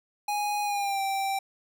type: tone with pitch glide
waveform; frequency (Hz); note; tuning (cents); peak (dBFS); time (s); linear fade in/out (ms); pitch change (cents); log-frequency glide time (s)
square; 828 to 781.5; G#5 to G5; -5 to -6; -27; 0.28-1.39; 5; -101; 0.63-1.01
effects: none